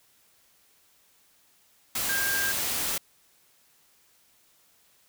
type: tone in noise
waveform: sine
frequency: 1600 Hz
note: G6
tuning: 35 cents sharp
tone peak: -27 dBFS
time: 2.09-2.52 s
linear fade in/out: 5 ms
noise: white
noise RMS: -29 dBFS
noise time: 1.95-2.98 s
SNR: -1 dB
effects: white hiss -63 dBFS RMS until 5.08 s